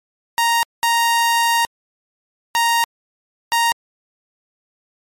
sawtooth tone bursts at uneven times, 932.3 Hz, A#5, in tune, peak -10 dBFS, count 4, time 0.38-0.63 / 0.83-1.65 / 2.55-2.84 / 3.52-3.72 s, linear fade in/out 0 ms, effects MP3 64 kbps

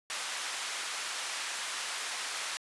pink band-pass noise, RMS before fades -37 dBFS, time 0.1-2.57 s, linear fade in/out 0 ms, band 1200 to 10000 Hz, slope 12 dB/octave, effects resampled to 24000 Hz

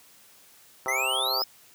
harmonic tone, 130.9 Hz, C3, 1 cent sharp, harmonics 3 / 4 / 5 / 6 / 7 / 8 / 9 / 10, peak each -39 / -36 / -38 / -35 / -36 / -40 / -40 / -35 dBFS, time 0.86-1.42 s, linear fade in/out 0 ms
square exponential sweep, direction up, 1958 to 5230 Hz, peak -26 dBFS, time 0.88-1.44 s, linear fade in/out 5 ms
effects white hiss -55 dBFS RMS until 1.74 s + high-pass 80 Hz 12 dB/octave

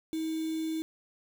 sine tone with quantisation, 319.4 Hz, D#4, 45 cents sharp, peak -30 dBFS, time 0.13-0.82 s, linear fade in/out 0 ms, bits 7, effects none

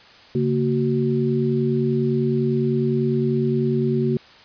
sine tone cluster, 138.7 / 228.6 / 372.1 Hz, C#3 / A#3 / F#4, +1 / -34 / +10 cents, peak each -22 dBFS, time 0.35-4.17 s, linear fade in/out 2 ms, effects white hiss -47 dBFS RMS until 4.44 s + resampled to 11025 Hz

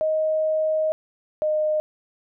sine tone pair in turn, 626 / 614.2 Hz, D#5 / D#5, +10 / -23 cents, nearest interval unison, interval 33 cents, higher first, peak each -19 dBFS, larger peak neither, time 0.01-0.92 / 1.42-1.8 s, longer first, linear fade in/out 0 ms, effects none

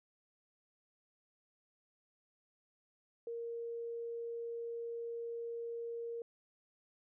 sine tone, 466.2 Hz, A#4, in tune, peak -39 dBFS, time 3.27-6.22 s, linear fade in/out 2 ms, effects none

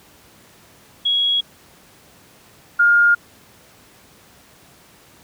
sine tone pair in turn, 3322 / 1414.6 Hz, G#7 / F6, 0 / +22 cents, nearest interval octave + minor third, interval 1478 cents, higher first, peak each -15 / -10 dBFS, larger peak second, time 1.05-1.41 / 2.79-3.15 s, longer neither, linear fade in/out 10 ms, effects pink hiss -49 dBFS RMS until 5.23 s + high-pass 80 Hz 12 dB/octave

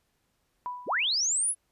sine tone with exponential decay, 987.8 Hz, B5, in tune, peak -29 dBFS, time 0.66-1.17 s, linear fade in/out 0 ms, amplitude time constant 110 ms
sine linear sweep, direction up, 111.2 to 10820 Hz, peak -24 dBFS, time 0.86-1.55 s, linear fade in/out 50 ms
effects pink hiss -74 dBFS RMS until 1.71 s + resampled to 32000 Hz

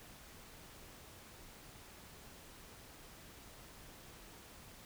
silence, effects pink hiss -56 dBFS RMS until 4.85 s

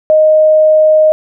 sine tone, 621 Hz, D#5, 3 cents flat, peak -4 dBFS, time 0.1-1.12 s, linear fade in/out 0 ms, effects none

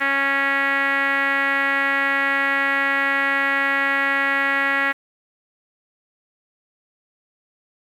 5% pulse tone with low-pass filter, 276.1 Hz, C#4, 7 cents flat, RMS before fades -20 dBFS, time 0-4.93 s, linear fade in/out 20 ms, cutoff 1900 Hz, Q 3.8, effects 8-bit

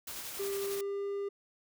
white noise with tremolo, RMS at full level -41 dBFS, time 0.07-0.81 s, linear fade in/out 5 ms, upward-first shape square, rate 11 Hz, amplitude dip 25%
triangle tone with pitch glide, 397 to 400.5 Hz, G4 to G4, +22 to +37 cents, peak -31 dBFS, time 0.39-1.29 s, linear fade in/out 10 ms, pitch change +15 cents, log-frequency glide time 0.59-1.05 s
effects none

